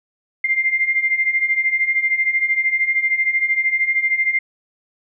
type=beating tone pair; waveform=sine; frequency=2092 / 2105 Hz; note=C7 / C7; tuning=-1 / +10 cents; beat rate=13 Hz; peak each=-21 / -17 dBFS; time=0.44-4.39 s; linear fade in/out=5 ms; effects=none